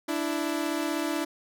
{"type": "tone pair together", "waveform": "sawtooth", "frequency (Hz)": [294, 330], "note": ["D4", "E4"], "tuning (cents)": [2, 2], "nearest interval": "major second", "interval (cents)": 200, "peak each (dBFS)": -26, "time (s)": [0.08, 1.25], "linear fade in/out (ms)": 10, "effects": []}